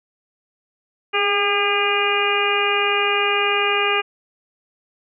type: harmonic tone with a mistuned harmonic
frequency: 404.3 Hz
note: G#4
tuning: 46 cents flat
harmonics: 1 / 2 / 3 / 4 / 5 / 6 / 7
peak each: -23 / -26 / -23 / -27 / -28 / -22 / -24 dBFS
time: 1.13-4.02 s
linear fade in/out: 20 ms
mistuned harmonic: 1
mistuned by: +29 cents
effects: none